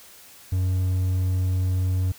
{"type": "tone", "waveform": "triangle", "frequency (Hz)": 92.2, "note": "F#2", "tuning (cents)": -6, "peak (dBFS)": -18, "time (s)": [0.52, 2.12], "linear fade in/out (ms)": 5, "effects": ["white hiss -48 dBFS RMS until 2.18 s"]}